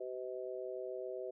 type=harmonic tone; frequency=127.2 Hz; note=C3; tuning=48 cents flat; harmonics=3 / 4 / 5; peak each=-43 / -44 / -45 dBFS; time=0-1.31 s; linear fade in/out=10 ms; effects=none